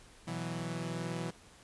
sawtooth chord, B suspended fourth, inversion none, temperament equal, 123.47 / 164.81 / 185 Hz, B2 / E3 / F#3, 0 / 0 / 0 cents, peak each -38 / -34 / -38 dBFS, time 0.27-1.31 s, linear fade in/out 10 ms, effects pink hiss -58 dBFS RMS until 1.63 s + resampled to 24000 Hz

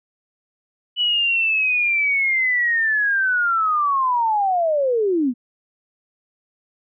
sine linear sweep, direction down, 2969 to 228.8 Hz, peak -16 dBFS, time 0.96-5.34 s, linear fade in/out 50 ms, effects none

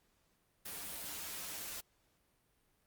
white noise with comb filter, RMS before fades -44 dBFS, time 0.65-1.81 s, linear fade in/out 10 ms, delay 8.1 ms, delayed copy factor -0.9, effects pink hiss -75 dBFS RMS until 2.86 s + Opus 48 kbps

